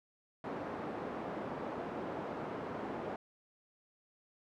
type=band-pass noise; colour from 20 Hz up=pink; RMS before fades=-41 dBFS; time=0.44-3.16 s; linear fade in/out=2 ms; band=240 to 1000 Hz; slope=12 dB/octave; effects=none